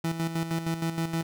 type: tone with tremolo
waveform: 30% pulse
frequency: 164.81 Hz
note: E3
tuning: in tune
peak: -23 dBFS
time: 0.04-1.23 s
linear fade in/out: 5 ms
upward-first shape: square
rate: 6.4 Hz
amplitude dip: 60%
effects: none